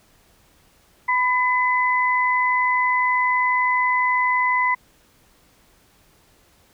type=tone pair together; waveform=sine; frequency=999 / 2017 Hz; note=B5 / B6; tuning=+20 / +36 cents; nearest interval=octave; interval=1216 cents; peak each=-19 / -20 dBFS; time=1.08-4.75 s; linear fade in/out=10 ms; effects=pink hiss -57 dBFS RMS until 6.73 s